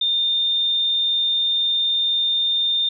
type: tone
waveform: sine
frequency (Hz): 3621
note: A7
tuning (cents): +49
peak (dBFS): -17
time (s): 0.01-2.89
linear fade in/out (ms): 5
effects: none